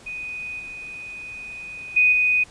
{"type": "tone with level steps", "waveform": "sine", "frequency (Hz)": 2489, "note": "D#7", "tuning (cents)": 0, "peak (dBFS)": [-29, -33, -13, -16], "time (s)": [0.06, 2.44], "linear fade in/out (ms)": 10, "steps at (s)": [0.59, 1.96, 2.12], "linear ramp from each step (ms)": 10, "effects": ["pink hiss -48 dBFS RMS until 2.5 s", "resampled to 22050 Hz"]}